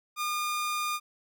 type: tone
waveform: sawtooth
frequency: 1213 Hz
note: D#6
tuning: 44 cents flat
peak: -25 dBFS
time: 0.16-1 s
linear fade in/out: 50 ms
effects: none